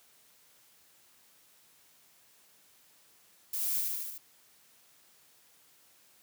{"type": "noise with echo", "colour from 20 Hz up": "violet", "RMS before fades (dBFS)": -34, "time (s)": [3.53, 3.81], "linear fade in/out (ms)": 5, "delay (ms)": 74, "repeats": 5, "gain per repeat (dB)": -2, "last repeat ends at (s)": 4.18, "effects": ["white hiss -63 dBFS RMS until 6.22 s", "high-pass 80 Hz 12 dB/octave"]}